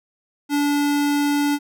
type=tone; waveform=square; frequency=289 Hz; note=D4; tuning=28 cents flat; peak=-18 dBFS; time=0.49-1.59 s; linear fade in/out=50 ms; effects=none